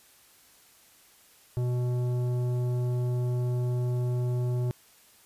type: tone with tanh clipping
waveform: sine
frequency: 123.47 Hz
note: B2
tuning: in tune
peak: -27 dBFS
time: 1.57-4.71 s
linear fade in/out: 0 ms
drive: 12 dB
effects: white hiss -58 dBFS RMS until 5.25 s + resampled to 32000 Hz